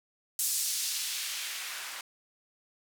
blue noise with band-pass filter sweep, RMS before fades -34 dBFS, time 0.39-2.01 s, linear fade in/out 2 ms, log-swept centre 7800 to 1200 Hz, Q 0.95, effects none

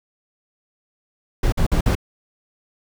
brown noise bursts, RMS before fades -17 dBFS, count 4, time 1.43-1.952 s, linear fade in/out 5 ms, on 93 ms, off 50 ms, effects none

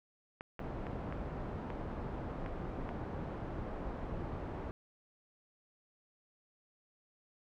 clicks, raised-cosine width 0.5 ms, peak -28 dBFS, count 7, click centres 0.409 / 0.593 / 0.868 / 1.125 / 1.703 / 2.462 / 2.891 s
pink low-pass noise, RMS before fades -41 dBFS, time 0.6-4.71 s, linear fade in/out 0 ms, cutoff 930 Hz, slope 12 dB/octave
effects none

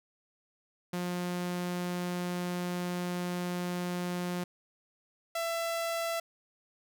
sawtooth tone pair in turn, 177.7 / 668.6 Hz, F3 / E5, +30 / +24 cents, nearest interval octave + major seventh, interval 2294 cents, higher second, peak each -28 / -27 dBFS, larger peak second, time 0.93-4.44 / 5.35-6.2 s, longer first, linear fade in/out 5 ms, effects none

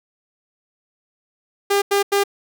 sawtooth tone bursts, 401.3 Hz, G4, 41 cents sharp, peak -11 dBFS, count 3, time 1.7-2.238 s, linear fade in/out 10 ms, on 120 ms, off 89 ms, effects none

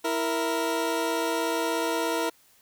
20% pulse tone pair together, 329.7 / 466.2 Hz, E4 / A#4, 0 / 0 cents, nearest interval tritone, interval 600 cents, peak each -23 dBFS, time 0.04-2.3 s, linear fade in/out 10 ms, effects white hiss -60 dBFS RMS until 2.61 s

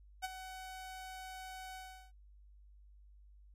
sawtooth tone with ADSR envelope, 751 Hz, F#5, 26 cents sharp, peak -31 dBFS, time 0.22-2.12 s, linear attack 25 ms, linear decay 26 ms, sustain -11 dB, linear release 370 ms, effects added 50 Hz sine -57 dBFS peak until 3.54 s + resampled to 32000 Hz

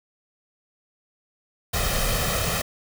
pink noise with comb filter, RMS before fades -24 dBFS, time 1.73-2.62 s, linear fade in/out 10 ms, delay 1.6 ms, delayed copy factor +0.7, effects none

